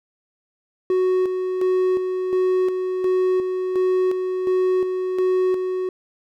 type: tone with tremolo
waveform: triangle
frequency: 370 Hz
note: F#4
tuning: in tune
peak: -14 dBFS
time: 0.9-5.89 s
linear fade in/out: 2 ms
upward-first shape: square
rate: 1.4 Hz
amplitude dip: 45%
effects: none